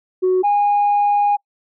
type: tone pair in turn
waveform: sine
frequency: 370 / 819.7 Hz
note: F#4 / G#5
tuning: 0 / -23 cents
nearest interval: octave + major second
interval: 1377 cents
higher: second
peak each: -11 dBFS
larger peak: neither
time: 0.22-0.43 / 0.43-1.37 s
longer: second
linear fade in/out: 20 ms
effects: noise-tail reverb RT60 0.1 s tail -26 dB re dry + tanh soft clip ceiling -10 dBFS